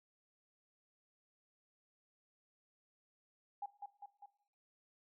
sine tone with echo, 812 Hz, G#5, 39 cents flat, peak -39 dBFS, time 3.62-3.66 s, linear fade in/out 5 ms, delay 200 ms, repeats 3, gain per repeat -4 dB, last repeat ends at 4.26 s, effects noise-tail reverb RT60 0.8 s tail -19 dB re dry

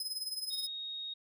sawtooth tone with tremolo, 5080 Hz, D#8, 35 cents sharp, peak -31 dBFS, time 0-0.67 s, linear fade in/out 2 ms, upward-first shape sine, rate 19 Hz, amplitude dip 70%
sine tone, 3744 Hz, A#7, 7 cents sharp, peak -38 dBFS, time 0.5-1.14 s, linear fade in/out 10 ms
effects none

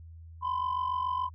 sine tone pair together, 999 / 1046 Hz, B5 / C6, +20 / -1 cents, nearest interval minor second, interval 79 cents, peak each -28 / -30 dBFS, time 0.41-1.3 s, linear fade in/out 50 ms, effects tanh soft clip ceiling -25 dBFS + added 82 Hz sine -45 dBFS peak until 1.34 s

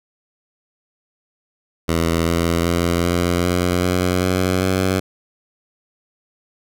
10% pulse tone with pitch steps, 83.1 / 84.55 / 86.03 / 87.53 / 89.06 / 90.62 / 92.21 / 93.82 Hz, E2 / E2 / F2 / F2 / F2 / F#2 / F#2 / F#2, +15 / +44 / -26 / +4 / +34 / -36 / -5 / +25 cents, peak -8 dBFS, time 1.88-5 s, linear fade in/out 10 ms, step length 390 ms, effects none

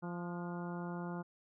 harmonic tone with a mistuned harmonic, 174.1 Hz, F3, 5 cents flat, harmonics 1 / 2 / 3 / 4 / 5 / 6 / 7 / 8, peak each -40 / -46 / -51 / -51 / -50 / -53 / -55 / -53 dBFS, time 0.02-1.23 s, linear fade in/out 20 ms, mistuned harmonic 8, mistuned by +38 cents, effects none

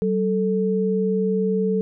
sine tone pair together, 190.53 / 440 Hz, G3 / A4, -49 / 0 cents, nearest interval octave + major second, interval 1449 cents, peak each -21 dBFS, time 0.02-1.81 s, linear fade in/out 0 ms, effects none

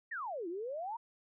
sine exponential two-way sweep, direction down then up, 1931 to 325.1 to 963 Hz, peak -37 dBFS, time 0.11-0.97 s, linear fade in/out 10 ms, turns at 0.48 s, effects none

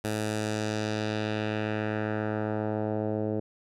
10% pulse tone with low-pass filter sweep, 107.4 Hz, A2, 41 cents flat, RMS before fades -30 dBFS, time 0.04-3.4 s, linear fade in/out 5 ms, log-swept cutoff 12000 to 490 Hz, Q 1.3, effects none

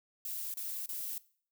violet noise bursts, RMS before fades -39 dBFS, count 3, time 0.25-1.18 s, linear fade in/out 2 ms, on 290 ms, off 30 ms, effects noise-tail reverb RT60 0.5 s tail -20 dB re dry

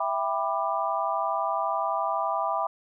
sine chord, E minor seventh, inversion none, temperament just, 659.3 / 791.1 / 988.9 / 1186.7 Hz, E5 / G5 / B5 / D6, 0 / +16 / +2 / +18 cents, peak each -30 dBFS, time 0-2.67 s, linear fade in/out 5 ms, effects none

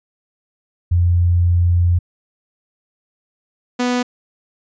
sine / sawtooth tone pair in turn, 87.31 / 246.9 Hz, F2 / B3, 0 / 0 cents, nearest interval octave + tritone, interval 1800 cents, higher second, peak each -11 / -12 dBFS, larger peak first, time 0.91-1.99 / 3.79-4.03 s, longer first, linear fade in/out 10 ms, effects resampled to 16000 Hz

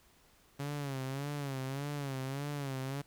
sawtooth tone with vibrato, 138.59 Hz, C#3, in tune, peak -32 dBFS, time 0.59-3.02 s, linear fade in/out 10 ms, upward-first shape sine, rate 1.7 Hz, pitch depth 92 cents each way, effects pink hiss -65 dBFS RMS until 3.06 s

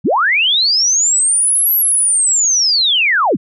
sine linear two-way sweep, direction up then down, 103.83 to 11840 to 103.83 Hz, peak -10 dBFS, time 0.04-3.37 s, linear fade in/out 20 ms, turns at 1.74 s, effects none

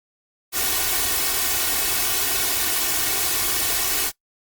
white noise with comb filter, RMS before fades -22 dBFS, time 0.52-4.12 s, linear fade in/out 50 ms, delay 2.7 ms, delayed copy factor +0.95, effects noise-tail reverb RT60 0.1 s tail -20 dB re dry + Opus 48 kbps

